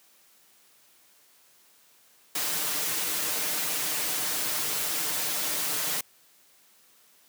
white noise with comb filter, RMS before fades -29 dBFS, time 2.35-6.01 s, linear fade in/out 5 ms, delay 6.6 ms, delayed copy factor +0.8, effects white hiss -60 dBFS RMS until 7.28 s + high-pass 150 Hz 12 dB/octave

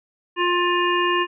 harmonic tone, 353 Hz, F4, 19 cents sharp, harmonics 1 / 3 / 5 / 7 / 8, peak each -22 / -21 / -25 / -30 / -27 dBFS, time 0.36-1.27 s, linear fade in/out 50 ms, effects none

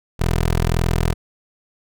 15% pulse tone, 41.67 Hz, E1, 19 cents sharp, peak -10 dBFS, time 0.19-1.14 s, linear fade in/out 20 ms, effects none

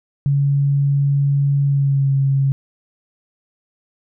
sine tone with pitch glide, 140.7 to 136.85 Hz, C#3 to C#3, +26 to -22 cents, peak -13 dBFS, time 0.26-2.52 s, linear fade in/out 0 ms, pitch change -48 cents, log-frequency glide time 1.65-2.12 s, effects none

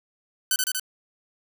5% pulse tone with echo, 1510 Hz, F#6, 35 cents sharp, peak -8 dBFS, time 0.51-0.56 s, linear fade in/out 2 ms, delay 79 ms, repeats 3, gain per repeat -2 dB, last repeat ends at 0.797 s, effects none

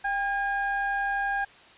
triangle ring-modulated tone, 415.3 Hz, G#4, in tune, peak -20 dBFS, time 0.04-1.45 s, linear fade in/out 10 ms, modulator 1210 Hz, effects white hiss -52 dBFS RMS until 1.77 s + resampled to 8000 Hz

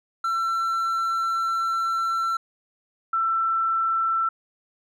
triangle / sine tone pair in turn, 1346 / 1337.5 Hz, E6 / E6, +36 / +25 cents, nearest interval unison, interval 11 cents, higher first, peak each -20 dBFS, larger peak neither, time 0.24-2.37 / 3.13-4.29 s, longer first, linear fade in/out 5 ms, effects none

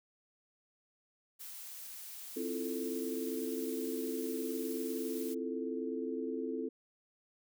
blue noise, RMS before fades -47 dBFS, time 1.39-5.35 s, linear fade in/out 20 ms
sine chord, F major seventh, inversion second, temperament equal, 261.6 / 329.6 / 349.2 / 440 Hz, C4 / E4 / F4 / A4, 0 / 0 / 0 / 0 cents, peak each -39 / -41 / -44 / -39 dBFS, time 2.36-6.69 s, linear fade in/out 10 ms
effects none

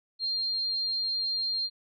sine tone, 4198 Hz, C8, 5 cents sharp, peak -27 dBFS, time 0.19-1.7 s, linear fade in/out 50 ms, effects none

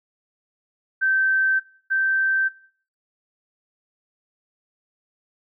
sine tone pair in turn, 1551 / 1557.4 Hz, G6 / G6, -19 / -12 cents, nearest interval unison, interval 7 cents, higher second, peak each -17 / -18 dBFS, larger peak first, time 1.01-1.6 / 1.9-2.49 s, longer neither, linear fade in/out 20 ms, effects noise-tail reverb RT60 0.5 s tail -19 dB re dry

